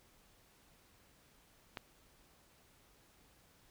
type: click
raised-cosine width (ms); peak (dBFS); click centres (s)
0.3; -25; 1.772
effects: pink hiss -67 dBFS RMS until 3.7 s